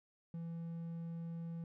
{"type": "tone", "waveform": "triangle", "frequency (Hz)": 167, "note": "E3", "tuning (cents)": 23, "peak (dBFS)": -39, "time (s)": [0.34, 1.64], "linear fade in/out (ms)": 2, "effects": []}